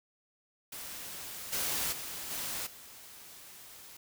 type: noise with level steps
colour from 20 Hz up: white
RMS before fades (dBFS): -43 / -33 / -41 / -37 / -51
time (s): 0.72-3.97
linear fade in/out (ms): 5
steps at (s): 1.52 / 1.92 / 2.3 / 2.66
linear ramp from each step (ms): 10
effects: none